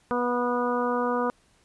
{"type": "harmonic tone with a mistuned harmonic", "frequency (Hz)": 244.7, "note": "B3", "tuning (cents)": -16, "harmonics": [1, 2, 3, 4, 5, 6], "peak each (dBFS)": [-29, -27, -34, -30, -31, -37], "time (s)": [0.11, 1.3], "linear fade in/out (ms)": 0, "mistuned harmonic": 3, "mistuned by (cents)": -17, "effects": ["pink hiss -63 dBFS RMS until 1.64 s", "resampled to 24000 Hz"]}